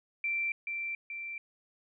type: tone with echo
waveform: sine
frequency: 2349 Hz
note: D7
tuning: in tune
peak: -29 dBFS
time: 0.24-0.52 s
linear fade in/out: 2 ms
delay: 430 ms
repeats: 2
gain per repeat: -4 dB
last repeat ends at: 1.38 s
effects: none